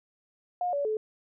sine tone with pitch steps, 715 / 570 / 432.4 Hz, F5 / C#5 / A4, +41 / +48 / -30 cents, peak -26 dBFS, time 0.61-0.97 s, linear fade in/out 2 ms, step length 120 ms, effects none

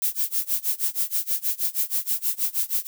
violet noise with tremolo, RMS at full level -22 dBFS, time 0.02-2.87 s, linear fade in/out 0 ms, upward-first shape sine, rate 6.3 Hz, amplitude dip 95%, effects none

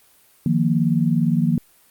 sine chord, Eb suspended second, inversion none, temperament just, 155.56 / 175.01 / 233.3 Hz, Eb3 / F3 / Bb3, 0 / +4 / +2 cents, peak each -20 dBFS, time 0.46-1.58 s, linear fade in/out 2 ms, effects white hiss -55 dBFS RMS until 1.9 s + Opus 32 kbps

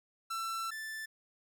45% pulse tone pair in turn, 1340 / 1760.6 Hz, E6 / A6, +28 / +1 cents, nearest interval perfect fourth, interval 473 cents, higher second, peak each -35 / -39 dBFS, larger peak first, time 0.3-0.71 / 0.71-1.06 s, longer first, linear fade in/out 10 ms, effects none

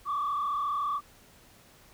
sine tone with frequency modulation, 1154 Hz, D6, 31 cents flat, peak -26 dBFS, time 0.05-1.01 s, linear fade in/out 50 ms, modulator 33.8 Hz, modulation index 1.4, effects tanh soft clip ceiling -24 dBFS + pink hiss -57 dBFS RMS until 1.93 s

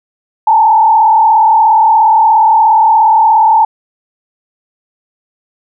sine tone with frequency modulation, 880 Hz, A5, in tune, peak -4 dBFS, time 0.47-3.65 s, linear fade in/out 5 ms, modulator 37 Hz, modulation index 1.1, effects none

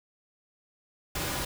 pink noise with comb filter, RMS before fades -32 dBFS, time 1.15-1.45 s, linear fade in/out 5 ms, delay 4.5 ms, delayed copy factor -0.5, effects none

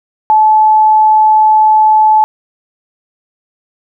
sine tone, 864 Hz, A5, 32 cents flat, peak -4 dBFS, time 0.3-2.24 s, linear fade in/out 0 ms, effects none

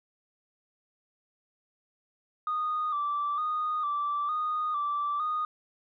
sine tone with vibrato, 1200 Hz, D6, 37 cents sharp, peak -26 dBFS, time 2.47-5.45 s, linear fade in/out 2 ms, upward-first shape square, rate 1.1 Hz, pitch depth 49 cents each way, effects tanh soft clip ceiling -23 dBFS

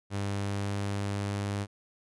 sawtooth tone with pitch glide, 100 to 100.99 Hz, G2 to G#2, +35 to -48 cents, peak -26 dBFS, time 0.1-1.67 s, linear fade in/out 50 ms, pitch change +17 cents, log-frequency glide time 0.42-1.45 s, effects resampled to 24000 Hz

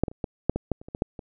clicks, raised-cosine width 2 ms, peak -7 / -17 / -29 / -14 / -6 / -13 / -10 / -30 / -27 / -18 / -9 / -24 dBFS, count 12, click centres 0.036 / 0.082 / 0.115 / 0.242 / 0.496 / 0.56 / 0.717 / 0.815 / 0.885 / 0.949 / 1.021 / 1.192 s, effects none

